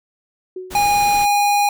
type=tone with exponential decay; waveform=sine; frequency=370 Hz; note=F#4; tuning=in tune; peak=-24 dBFS; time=0.56-1.02 s; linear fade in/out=5 ms; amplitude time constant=100 ms
type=noise; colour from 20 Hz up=pink; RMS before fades=-31 dBFS; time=0.7-1.26 s; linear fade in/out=20 ms
type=tone; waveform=square; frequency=819 Hz; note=G#5; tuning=24 cents flat; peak=-14 dBFS; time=0.75-1.69 s; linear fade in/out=2 ms
effects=none